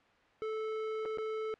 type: tone with dropouts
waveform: square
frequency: 437 Hz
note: A4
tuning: 12 cents flat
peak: -35 dBFS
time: 0.42-1.54 s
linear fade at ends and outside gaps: 0 ms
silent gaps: 1.052-1.057 / 1.174-1.184 s
effects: white hiss -64 dBFS RMS until 1.59 s + low-pass 2000 Hz 12 dB/octave